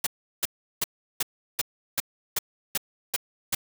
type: noise bursts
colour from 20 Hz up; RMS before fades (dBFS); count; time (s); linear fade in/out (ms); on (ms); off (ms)
white; -25; 10; 0.04-3.55; 5; 27; 360
effects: none